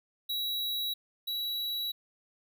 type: tone pair in turn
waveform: square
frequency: 3883 / 3908 Hz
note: B7 / B7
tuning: -30 / -19 cents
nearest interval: unison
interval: 11 cents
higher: second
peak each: -31 / -32 dBFS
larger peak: first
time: 0.29-0.94 / 1.27-1.92 s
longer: neither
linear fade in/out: 10 ms
effects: none